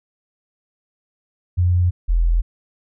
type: tone pair in turn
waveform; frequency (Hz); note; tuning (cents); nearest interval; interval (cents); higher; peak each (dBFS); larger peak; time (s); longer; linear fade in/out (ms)
sine; 89 / 42.11; F2 / E1; +33 / +38; octave + minor second; 1295; first; -13; neither; 1.57-1.91 / 2.08-2.42; neither; 20
effects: none